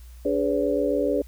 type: tone cluster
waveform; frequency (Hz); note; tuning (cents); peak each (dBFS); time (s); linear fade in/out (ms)
sine; 289.4 / 412.5 / 501 / 568; D4 / G#4 / B4 / C#5; -25 / -12 / +25 / +42; -26; 0.25-1.22; 5
effects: added 60 Hz sine -41 dBFS peak until 1.27 s + white hiss -57 dBFS RMS until 1.27 s